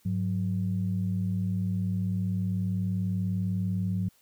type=tone pair together; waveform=sine; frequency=102.3 / 182.46 Hz; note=G#2 / F#3; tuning=-26 / -24 cents; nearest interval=minor seventh; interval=1002 cents; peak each=-28 dBFS; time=0.05-4.09 s; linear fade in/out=10 ms; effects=tanh soft clip ceiling -18 dBFS + white hiss -64 dBFS RMS until 4.21 s